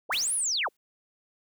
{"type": "linear two-way sweep", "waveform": "sine", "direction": "up then down", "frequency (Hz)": [264, 10820, 264], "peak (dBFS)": -25, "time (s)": [0.09, 0.69], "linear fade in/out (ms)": 20, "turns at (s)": 0.34}
{"type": "noise with exponential decay", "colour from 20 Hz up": "white", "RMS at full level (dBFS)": -37, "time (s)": [0.12, 0.77], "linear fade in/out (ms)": 5, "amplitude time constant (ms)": 140}
{"effects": []}